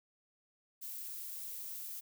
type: noise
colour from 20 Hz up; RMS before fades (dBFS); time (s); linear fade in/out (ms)
violet; -44; 0.81-2.01; 20
effects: none